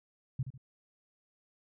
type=tone with echo; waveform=sine; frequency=130.81 Hz; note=C3; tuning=in tune; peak=-29 dBFS; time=0.39-0.43 s; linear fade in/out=5 ms; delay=74 ms; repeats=2; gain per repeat=-9 dB; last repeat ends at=0.578 s; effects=none